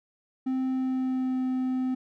triangle tone with pitch glide, 260.5 to 257.2 Hz, C4 to C4, -7 to -30 cents, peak -23 dBFS, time 0.46-1.95 s, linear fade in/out 10 ms, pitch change -23 cents, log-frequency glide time 0.69-1.45 s, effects none

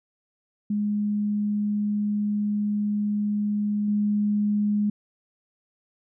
sine tone with level steps, 207.7 Hz, G#3, in tune, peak -22 / -20 dBFS, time 0.7-4.9 s, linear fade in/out 5 ms, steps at 3.88 s, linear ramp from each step 2 ms, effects none

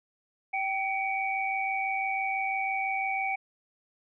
sine tone cluster, 774 / 2265 / 2371 Hz, G5 / C#7 / D7, -22 / +37 / +16 cents, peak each -30 / -31 / -36 dBFS, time 0.53-3.36 s, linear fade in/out 10 ms, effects none

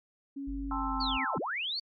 sine tone with pitch glide, 277.2 to 264.4 Hz, C#4 to C4, 0 to +18 cents, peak -35 dBFS, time 0.36-1.25 s, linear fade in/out 10 ms, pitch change -82 cents, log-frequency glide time 0.72-1.01 s
sine tone, 49 Hz, G1, in tune, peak -36 dBFS, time 0.47-1.18 s, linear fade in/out 10 ms
sine chord, A minor seventh, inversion third, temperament equal with one note detuned, 798.2 / 880 / 1046.5 / 1318.5 Hz, G5 / A5 / C6 / E6, +31 / 0 / 0 / 0 cents, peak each -40 / -37 / -36 / -36 dBFS, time 0.71-1.38 s, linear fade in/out 2 ms
sine linear two-way sweep, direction down then up, 4652 to 123.5 to 4652 Hz, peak -31 dBFS, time 1-1.8 s, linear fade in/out 10 ms, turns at 1.38 s
effects MP3 32 kbps

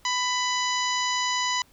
harmonic tone, 995 Hz, B5, 13 cents sharp, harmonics 1 / 2 / 3 / 4 / 5 / 6 / 7, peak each -27 / -30 / -32 / -33 / -34 / -35 / -35 dBFS, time 0.05-1.62 s, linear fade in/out 2 ms, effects pink hiss -59 dBFS RMS until 1.72 s

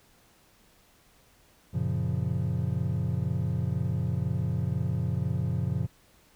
triangle chord, Gb major seventh, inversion none, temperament equal, 92.5 / 116.54 / 138.59 / 174.61 Hz, Gb2 / Bb2 / Db3 / F3, 0 / 0 / 0 / 0 cents, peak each -30 / -29 / -29 / -31 dBFS, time 1.73-5.87 s, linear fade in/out 20 ms, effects pink hiss -61 dBFS RMS until 6.35 s

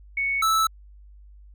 sine / square tone pair in turn, 2217 / 1312.5 Hz, C#7 / E6, 0 / -8 cents, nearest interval major sixth, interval 908 cents, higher first, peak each -22 / -19 dBFS, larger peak second, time 0.17-0.42 / 0.42-0.67 s, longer neither, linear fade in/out 5 ms, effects added 50 Hz sine -45 dBFS peak until 1.54 s

